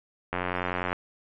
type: click train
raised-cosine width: 0.5 ms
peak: -13 dBFS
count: 55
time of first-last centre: 0.33-0.929 s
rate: 90.1 Hz
effects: resampled to 8000 Hz + 9-bit